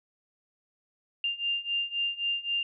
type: beating tone pair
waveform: sine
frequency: 2794 / 2797.8 Hz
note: F7 / F7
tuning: 0 / +2 cents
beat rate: 3.8 Hz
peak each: -32 / -30 dBFS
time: 1.24-2.63 s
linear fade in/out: 2 ms
effects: none